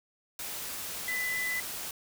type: tone in noise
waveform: sine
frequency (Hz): 2001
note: B6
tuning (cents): +22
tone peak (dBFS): -30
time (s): 1.08-1.6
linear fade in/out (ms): 2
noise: white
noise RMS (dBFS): -38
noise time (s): 0.39-1.91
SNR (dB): +5
effects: none